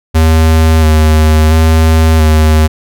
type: tone with vibrato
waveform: square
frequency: 79 Hz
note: D#2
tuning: 27 cents sharp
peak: -5 dBFS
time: 0.14-2.68 s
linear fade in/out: 20 ms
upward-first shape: square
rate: 0.73 Hz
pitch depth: 22 cents each way
effects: none